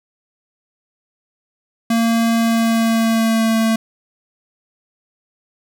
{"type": "tone with pitch glide", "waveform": "square", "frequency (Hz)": [229.2, 224], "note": ["A#3", "A3"], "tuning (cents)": [-29, 31], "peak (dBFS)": -14, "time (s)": [1.9, 3.76], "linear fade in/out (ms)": 5, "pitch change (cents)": -40, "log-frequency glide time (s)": [2.36, 3.55], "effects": []}